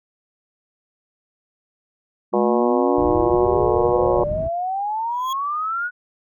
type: exponential sweep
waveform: sine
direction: up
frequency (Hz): 200.2 to 1480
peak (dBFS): -21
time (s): 2.32-5.91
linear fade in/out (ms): 50
type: harmonic tone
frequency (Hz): 120.8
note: B2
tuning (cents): -38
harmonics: 3 / 4 / 5 / 6 / 7 / 8 / 9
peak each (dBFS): -20 / -22 / -24 / -26 / -27 / -28 / -29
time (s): 2.33-4.24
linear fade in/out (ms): 5
type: low-pass noise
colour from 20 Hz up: white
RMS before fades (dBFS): -29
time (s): 2.97-4.49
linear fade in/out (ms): 20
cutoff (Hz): 130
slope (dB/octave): 12
type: tone with exponential growth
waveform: 35% pulse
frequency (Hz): 3322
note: G#7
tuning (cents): 0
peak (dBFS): -25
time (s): 5.11-5.33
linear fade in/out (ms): 5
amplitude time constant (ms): 46
effects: none